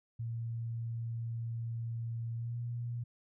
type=tone with pitch glide; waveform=sine; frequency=115.6 to 119.19 Hz; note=A#2 to A#2; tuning=-14 to +39 cents; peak=-35 dBFS; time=0.19-3.04 s; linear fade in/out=10 ms; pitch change=+53 cents; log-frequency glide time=2.35-2.57 s; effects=none